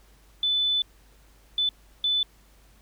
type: tone bursts at uneven times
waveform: sine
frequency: 3500 Hz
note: A7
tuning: 10 cents flat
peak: -21 dBFS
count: 3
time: 0.43-0.82 / 1.58-1.69 / 2.04-2.23 s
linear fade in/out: 2 ms
effects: added 50 Hz sine -55 dBFS peak until 2.81 s + pink hiss -60 dBFS RMS until 2.81 s